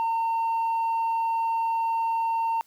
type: tone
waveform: sine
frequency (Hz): 911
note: A#5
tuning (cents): -40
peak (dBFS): -20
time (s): 0-2.61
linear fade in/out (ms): 0
effects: tanh soft clip ceiling -22 dBFS + white hiss -62 dBFS RMS until 2.66 s